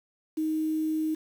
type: tone with quantisation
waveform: sine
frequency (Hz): 313.4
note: D#4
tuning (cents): +13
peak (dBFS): -25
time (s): 0.37-1.15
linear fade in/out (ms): 10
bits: 8
effects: none